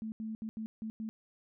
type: tone bursts at uneven times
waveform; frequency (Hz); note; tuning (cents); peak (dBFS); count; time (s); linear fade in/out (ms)
sine; 220; A3; 0; -36; 6; 0.02-0.12 / 0.2-0.35 / 0.42-0.49 / 0.57-0.66 / 0.82-0.9 / 1-1.09; 0
effects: none